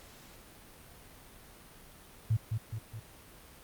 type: tone with echo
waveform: sine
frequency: 110.3 Hz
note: A2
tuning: 5 cents sharp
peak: -24 dBFS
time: 2.3-2.37 s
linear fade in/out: 10 ms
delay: 210 ms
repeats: 3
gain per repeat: -5 dB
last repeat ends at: 3 s
effects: pink hiss -54 dBFS RMS until 3.63 s + Opus 48 kbps

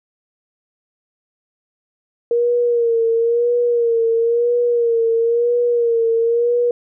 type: tone with vibrato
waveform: sine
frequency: 469.1 Hz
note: A#4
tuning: 11 cents sharp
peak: -13 dBFS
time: 2.31-6.71 s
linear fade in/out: 2 ms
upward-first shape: sine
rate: 0.99 Hz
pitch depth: 49 cents each way
effects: none

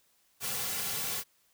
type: noise with comb filter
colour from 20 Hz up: white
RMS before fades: -34 dBFS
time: 0.4-1.24 s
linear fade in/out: 50 ms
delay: 3.2 ms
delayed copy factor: -1
effects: white hiss -69 dBFS RMS until 1.53 s

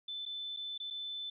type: tone with dropouts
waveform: sine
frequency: 3520 Hz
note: A7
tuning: in tune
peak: -38 dBFS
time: 0.08-1.3 s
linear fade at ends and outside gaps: 5 ms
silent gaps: 0.254-0.261 / 0.565-0.57 / 0.779-0.8 / 0.903-0.907 s
effects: none

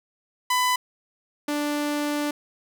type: tone pair in turn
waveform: sawtooth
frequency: 1000 / 293.9 Hz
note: B5 / D4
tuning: +21 / +1 cents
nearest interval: octave + major sixth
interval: 2120 cents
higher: first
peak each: -16 / -20 dBFS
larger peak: first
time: 0.5-0.76 / 1.48-2.31 s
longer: second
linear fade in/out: 5 ms
effects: none

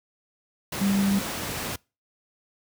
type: tone in noise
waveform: sine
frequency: 197.7 Hz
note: G3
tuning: 15 cents sharp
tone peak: -20 dBFS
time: 0.81-1.19 s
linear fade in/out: 5 ms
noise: pink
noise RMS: -31 dBFS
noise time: 0.72-1.76 s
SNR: +8 dB
effects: noise-tail reverb RT60 0.3 s tail -26 dB re dry + high-pass 80 Hz 12 dB/octave

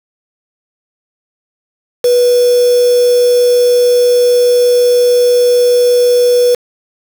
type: tone with quantisation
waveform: sine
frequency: 488.8 Hz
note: B4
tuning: 18 cents flat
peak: -6 dBFS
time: 2.04-6.55 s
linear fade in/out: 5 ms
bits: 3
effects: none

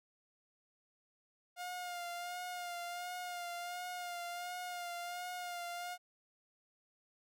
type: tone with vibrato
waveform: sawtooth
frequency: 708 Hz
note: F5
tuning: 23 cents sharp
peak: -37 dBFS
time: 1.56-5.98 s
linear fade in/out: 50 ms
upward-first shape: sine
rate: 1.4 Hz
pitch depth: 32 cents each way
effects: none

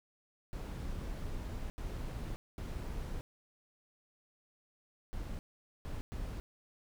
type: noise bursts at uneven times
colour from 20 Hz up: brown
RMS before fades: -40 dBFS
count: 6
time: 0.53-1.7 / 1.78-2.36 / 2.58-3.21 / 5.13-5.39 / 5.85-6.01 / 6.12-6.4 s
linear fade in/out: 0 ms
effects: none

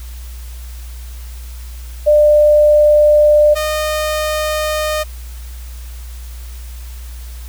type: tone pair in turn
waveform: sine / sawtooth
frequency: 597 / 613.4 Hz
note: D5 / D#5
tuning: +28 / -25 cents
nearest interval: unison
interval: 47 cents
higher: second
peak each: -6 / -12 dBFS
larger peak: first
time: 2.06-3.55 / 3.55-5.04 s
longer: neither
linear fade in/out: 20 ms
effects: added 60 Hz sine -27 dBFS peak until 7.48 s + white hiss -41 dBFS RMS until 7.48 s

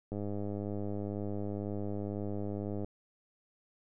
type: click train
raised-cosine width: 2 ms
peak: -25 dBFS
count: 279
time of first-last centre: 0.12-2.845 s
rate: 102 Hz
effects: none

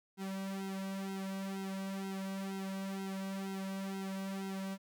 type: tone with flanger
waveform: sawtooth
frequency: 193.3 Hz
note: G3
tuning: 24 cents flat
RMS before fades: -40 dBFS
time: 0.17-4.78 s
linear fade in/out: 50 ms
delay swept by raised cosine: 1.7 to 2.9 ms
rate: 2.1 Hz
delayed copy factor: -0.95
effects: none

